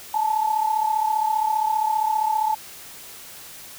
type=tone pair together; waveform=sine; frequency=862 / 897.1 Hz; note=A5 / A5; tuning=-36 / +33 cents; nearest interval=minor second; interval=69 cents; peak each=-20 / -25 dBFS; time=0.14-2.55 s; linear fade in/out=5 ms; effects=white hiss -41 dBFS RMS until 3.78 s